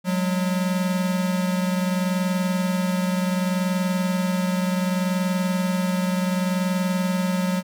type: tone pair together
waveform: square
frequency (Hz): 182.53 / 203.2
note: F#3 / G#3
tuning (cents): -23 / -38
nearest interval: major second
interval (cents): 185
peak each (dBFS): -22 / -29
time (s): 0.04-7.63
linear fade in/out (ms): 50
effects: none

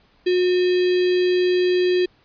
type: tone with notch filter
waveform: square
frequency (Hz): 361.9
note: F#4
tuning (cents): -38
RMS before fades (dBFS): -18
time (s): 0.26-2.06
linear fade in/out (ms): 10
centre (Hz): 1100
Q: 0.74
effects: pink hiss -58 dBFS RMS until 2.24 s + resampled to 11025 Hz

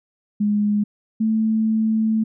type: tone pair in turn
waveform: sine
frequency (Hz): 207.7 / 220.1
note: G#3 / A3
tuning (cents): 0 / +1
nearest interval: minor second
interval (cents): 101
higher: second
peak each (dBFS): -16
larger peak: neither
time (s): 0.4-0.84 / 1.2-2.24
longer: second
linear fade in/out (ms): 10
effects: none

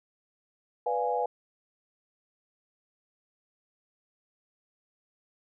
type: chord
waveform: sine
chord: B diminished seventh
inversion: none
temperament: equal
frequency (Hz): 493.9 / 587.3 / 698.5 / 830.6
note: B4 / D5 / F5 / Ab5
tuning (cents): 0 / 0 / 0 / 0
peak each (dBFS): -30 / -36 / -32 / -30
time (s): 0.86-1.26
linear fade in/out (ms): 5
effects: none

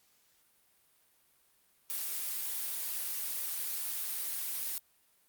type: noise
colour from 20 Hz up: blue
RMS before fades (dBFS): -36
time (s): 1.9-4.78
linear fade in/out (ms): 0
effects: white hiss -69 dBFS RMS until 5.28 s + Opus 48 kbps

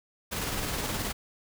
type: noise with tremolo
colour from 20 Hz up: pink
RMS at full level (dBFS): -31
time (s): 0.31-1.13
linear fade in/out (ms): 20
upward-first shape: square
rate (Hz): 19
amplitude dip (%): 25
effects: none

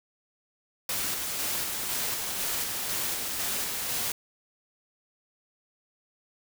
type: noise with tremolo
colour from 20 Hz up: white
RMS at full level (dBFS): -30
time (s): 0.89-4.12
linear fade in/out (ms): 2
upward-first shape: square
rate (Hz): 2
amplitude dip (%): 25
effects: none

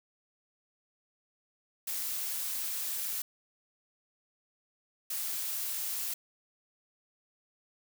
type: noise bursts at uneven times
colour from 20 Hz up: blue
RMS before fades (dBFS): -35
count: 2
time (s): 1.87-3.22 / 5.1-6.14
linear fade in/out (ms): 5
effects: none

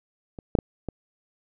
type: clicks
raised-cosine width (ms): 2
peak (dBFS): -24 / -6 / -9 / -17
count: 4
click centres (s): 0.388 / 0.552 / 0.588 / 0.887
effects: none

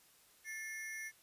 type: ring-modulated tone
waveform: square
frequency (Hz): 1954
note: B6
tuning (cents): -19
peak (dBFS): -40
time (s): 0.44-1.12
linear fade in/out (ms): 50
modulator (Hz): 193
effects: white hiss -66 dBFS RMS until 1.22 s + resampled to 32000 Hz

